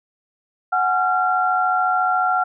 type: tone cluster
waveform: sine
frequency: 739 / 833 / 1376 Hz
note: F#5 / G#5 / F6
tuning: -2 / +5 / -26 cents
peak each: -19 / -27 / -19 dBFS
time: 0.72-2.44 s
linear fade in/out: 10 ms
effects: none